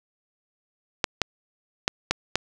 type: clicks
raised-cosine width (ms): 0.2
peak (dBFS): -3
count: 5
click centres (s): 1.042 / 1.217 / 1.879 / 2.11 / 2.356
effects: none